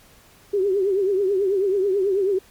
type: tone with vibrato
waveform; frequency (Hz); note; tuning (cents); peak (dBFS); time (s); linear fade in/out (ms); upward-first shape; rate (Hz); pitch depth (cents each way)
sine; 390; G4; -9; -17; 0.53-2.39; 10; triangle; 9.2; 120
effects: pink hiss -52 dBFS RMS until 2.5 s + MP3 96 kbps